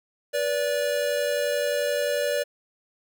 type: tone pair together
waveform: square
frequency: 488.6 / 580 Hz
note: B4 / D5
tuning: -19 / -22 cents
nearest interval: minor third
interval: 297 cents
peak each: -29 / -25 dBFS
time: 0.33-2.44 s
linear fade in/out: 20 ms
effects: none